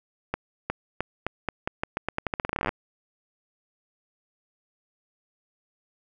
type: accelerating click train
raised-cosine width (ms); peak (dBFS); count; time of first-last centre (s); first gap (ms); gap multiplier
0.5; -11; 25; 0.34-2.691; 360; 0.85
effects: none